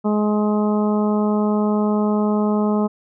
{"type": "harmonic tone", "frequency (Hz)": 210.3, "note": "G#3", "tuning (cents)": 22, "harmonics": [1, 2, 3, 4, 5, 6], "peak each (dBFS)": [-17, -23, -27, -29, -31, -33], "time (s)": [0.04, 2.88], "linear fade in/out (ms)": 20, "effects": []}